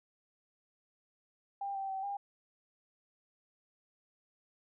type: tone with pitch steps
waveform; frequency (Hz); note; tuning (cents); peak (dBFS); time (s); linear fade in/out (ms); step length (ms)
sine; 796 / 779 / 769 / 803; G5 / G5 / G5 / G5; +26 / -11 / -33 / +41; -35; 1.61-2.17; 5; 140
effects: none